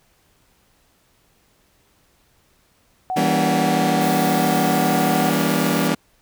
sine tone, 745 Hz, F#5, 12 cents sharp, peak -21 dBFS, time 3.1-5.3 s, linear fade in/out 0 ms
sawtooth chord, E diminished seventh, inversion none, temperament just, 164.81 / 197.78 / 237.3 / 284.8 Hz, E3 / G3 / Bb3 / Db4, 0 / +16 / +31 / +47 cents, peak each -19 dBFS, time 3.16-5.95 s, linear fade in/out 10 ms
blue noise, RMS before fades -32 dBFS, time 4.01-5.88 s, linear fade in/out 5 ms
effects pink hiss -60 dBFS RMS until 6.21 s

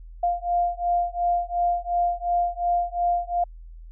sine beating tone pair, 698.5 / 701.3 Hz, F5 / F5, 0 / +7 cents, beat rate 2.8 Hz, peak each -24 dBFS, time 0.23-3.44 s, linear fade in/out 5 ms, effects added 41 Hz sine -39 dBFS peak until 3.91 s

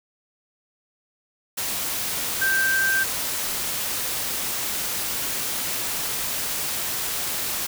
sine tone in noise, 1568 Hz, G6, in tune, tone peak -19 dBFS, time 2.41-3.04 s, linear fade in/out 10 ms, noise white, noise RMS -27 dBFS, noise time 1.57-7.67 s, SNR +5 dB, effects none

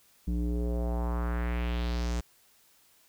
square tone with low-pass filter sweep, 59.4 Hz, A#1, 33 cents sharp, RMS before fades -30 dBFS, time 0.27-2.21 s, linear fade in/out 10 ms, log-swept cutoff 230 to 7500 Hz, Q 2.3, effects white hiss -63 dBFS RMS until 3.08 s

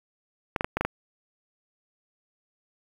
clicks, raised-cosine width 0.5 ms, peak -10 dBFS, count 6, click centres 0.562 / 0.609 / 0.645 / 0.77 / 0.81 / 0.85 s, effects 7-bit

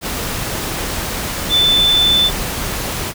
sine tone in noise, 3520 Hz, A7, in tune, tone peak -10 dBFS, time 1.49-2.31 s, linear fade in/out 50 ms, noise pink, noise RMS -22 dBFS, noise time 0.01-3.14 s, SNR +9 dB, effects none

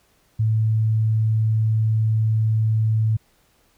sine tone, 110 Hz, A2, in tune, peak -16 dBFS, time 0.39-3.17 s, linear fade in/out 10 ms, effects pink hiss -61 dBFS RMS until 3.77 s

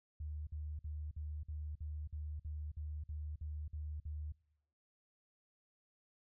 sine tone bursts, 75.6 Hz, D#2, 49 cents flat, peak -40 dBFS, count 13, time 0.2-4.322 s, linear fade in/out 5 ms, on 270 ms, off 51 ms, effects noise-tail reverb RT60 0.8 s tail -24 dB re dry

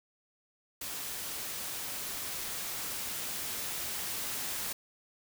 white noise with level ramp, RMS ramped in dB -39 to -36 dBFS, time 0.81-4.73 s, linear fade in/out 5 ms, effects none

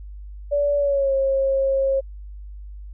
sine tone with pitch glide, 576 to 540.5 Hz, D5 to C#5, -34 to -44 cents, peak -17 dBFS, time 0.51-2.01 s, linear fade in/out 20 ms, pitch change -110 cents, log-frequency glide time 0.77-1.13 s, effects added 50 Hz sine -34 dBFS peak until 2.93 s

